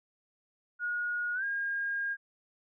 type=tone with pitch glide; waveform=sine; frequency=1443 to 1619.7 Hz; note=F#6 to G#6; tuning=-44 to -44 cents; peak=-30 dBFS; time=0.79-2.17 s; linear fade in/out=50 ms; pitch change=+200 cents; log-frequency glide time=1.34-1.44 s; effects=none